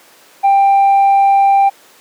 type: tone with tanh clipping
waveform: sine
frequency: 790 Hz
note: G5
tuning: 13 cents sharp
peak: -7 dBFS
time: 0.43-1.7 s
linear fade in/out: 20 ms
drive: 1 dB
effects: pink hiss -44 dBFS RMS until 2 s + high-pass 400 Hz 12 dB/octave